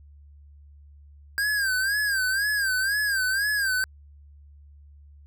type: tone with vibrato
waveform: square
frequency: 1600 Hz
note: G6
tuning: 35 cents sharp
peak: -23 dBFS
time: 1.38-3.84 s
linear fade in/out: 0 ms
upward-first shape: sine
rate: 2 Hz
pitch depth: 110 cents each way
effects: added 72 Hz sine -47 dBFS peak until 5.26 s